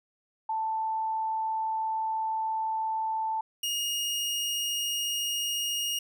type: tone pair in turn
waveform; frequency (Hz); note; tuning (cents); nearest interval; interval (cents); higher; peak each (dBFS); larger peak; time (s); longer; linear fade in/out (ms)
sine / sawtooth; 883 / 2859; A5 / F7; +6 / +40; octave + minor sixth; 2034; second; -27 / -25; second; 0.49-3.41 / 3.63-5.99; first; 5
effects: none